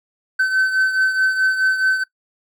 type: beating tone pair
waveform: triangle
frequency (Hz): 1529 / 1533.7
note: G6 / G6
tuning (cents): -44 / -38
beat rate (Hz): 4.7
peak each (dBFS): -14 / -21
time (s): 0.39-2.04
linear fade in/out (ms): 10
effects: noise-tail reverb RT60 0.1 s tail -19 dB re dry